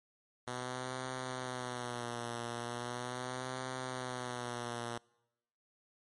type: tone with vibrato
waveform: 5% pulse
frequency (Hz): 123.6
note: B2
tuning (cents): +2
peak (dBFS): -27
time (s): 0.47-4.98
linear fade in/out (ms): 5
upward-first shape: sine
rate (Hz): 0.39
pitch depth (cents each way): 74
effects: noise-tail reverb RT60 0.9 s tail -25 dB re dry + MP3 48 kbps